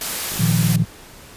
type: high-pass noise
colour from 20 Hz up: white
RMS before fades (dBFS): -25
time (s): 0.01-0.76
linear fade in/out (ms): 2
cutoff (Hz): 150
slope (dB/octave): 48
type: click train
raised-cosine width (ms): 3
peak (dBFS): -23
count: 27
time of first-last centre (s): 0.32-0.821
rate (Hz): 51.9
type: chord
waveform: sine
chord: Bb suspended fourth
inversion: none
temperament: equal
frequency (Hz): 116.54 / 155.56 / 174.61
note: Bb2 / Eb3 / F3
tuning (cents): 0 / 0 / 0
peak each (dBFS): -19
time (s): 0.39-0.85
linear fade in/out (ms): 10
effects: pink hiss -42 dBFS RMS until 1.36 s + resampled to 32000 Hz